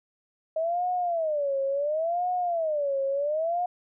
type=tone with vibrato; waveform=sine; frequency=628 Hz; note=D#5; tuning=16 cents sharp; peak=-24 dBFS; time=0.56-3.66 s; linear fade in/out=5 ms; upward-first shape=sine; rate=0.71 Hz; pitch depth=250 cents each way; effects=none